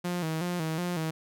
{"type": "tone with vibrato", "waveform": "sawtooth", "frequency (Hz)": 168, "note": "E3", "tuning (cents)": 33, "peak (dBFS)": -25, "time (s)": [0.04, 1.11], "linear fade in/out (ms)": 10, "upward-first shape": "square", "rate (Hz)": 2.7, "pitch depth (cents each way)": 90, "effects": []}